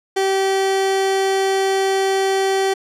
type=tone; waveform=30% pulse; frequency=386.4 Hz; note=G4; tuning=25 cents flat; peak=-13 dBFS; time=0.16-2.74 s; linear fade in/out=10 ms; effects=low-pass 10000 Hz 12 dB/octave